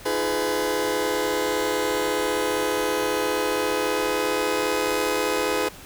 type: chord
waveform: sawtooth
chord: F half-diminished seventh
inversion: third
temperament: just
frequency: 314.3 / 349.2 / 419.1 / 502.9 Hz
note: Eb4 / F4 / Ab4 / Cb5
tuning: +18 / 0 / +16 / +31 cents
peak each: -26 / -28 / -22 / -22 dBFS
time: 0.05-5.69 s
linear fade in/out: 10 ms
effects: pink hiss -43 dBFS RMS until 5.85 s